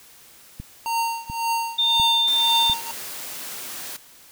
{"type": "click train", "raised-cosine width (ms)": 5, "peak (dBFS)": -21, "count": 4, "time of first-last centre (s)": [0.6, 2.698], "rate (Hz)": 1.43}
{"type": "tone with tremolo", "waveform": "square", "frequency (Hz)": 920, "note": "A#5", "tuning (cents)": -23, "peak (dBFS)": -20, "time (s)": [0.86, 2.91], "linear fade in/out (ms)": 0, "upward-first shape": "triangle", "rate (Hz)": 1.9, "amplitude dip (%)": 95}
{"type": "tone with pitch glide", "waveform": "sine", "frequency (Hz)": [3614, 3591], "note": ["A7", "A7"], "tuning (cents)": [46, 35], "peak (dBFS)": -17, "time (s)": [1.78, 2.74], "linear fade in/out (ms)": 10, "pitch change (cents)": -11, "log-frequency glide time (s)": [1.92, 2.08]}
{"type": "high-pass noise", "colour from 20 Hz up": "white", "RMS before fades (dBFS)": -34, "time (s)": [2.27, 3.97], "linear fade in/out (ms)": 10, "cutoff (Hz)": 150, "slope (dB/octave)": 12}
{"effects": ["white hiss -49 dBFS RMS until 4.31 s"]}